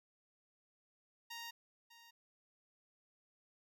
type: tone with echo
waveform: 10% pulse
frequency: 932.3 Hz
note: A#5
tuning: in tune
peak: -37 dBFS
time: 1.3-1.51 s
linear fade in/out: 10 ms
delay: 600 ms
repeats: 1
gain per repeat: -14 dB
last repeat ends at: 2.11 s
effects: none